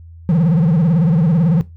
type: tone with vibrato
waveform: triangle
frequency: 164.81 Hz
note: E3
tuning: in tune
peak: -8 dBFS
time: 0.29-1.61 s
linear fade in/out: 0 ms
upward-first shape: sine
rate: 18 Hz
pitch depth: 200 cents each way
effects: noise-tail reverb RT60 0.2 s tail -17 dB re dry + added 83 Hz sine -35 dBFS peak until 1.76 s